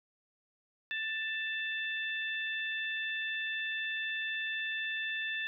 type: harmonic tone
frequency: 884 Hz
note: A5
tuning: 8 cents sharp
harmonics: 2 / 3 / 4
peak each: -35 / -39 / -41 dBFS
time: 0.91-5.47 s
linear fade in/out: 0 ms
effects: none